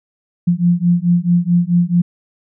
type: beating tone pair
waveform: sine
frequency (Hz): 172.1 / 176.7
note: F3 / F3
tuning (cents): -25 / +21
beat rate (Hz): 4.6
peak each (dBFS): -14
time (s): 0.47-2.02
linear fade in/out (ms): 10
effects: none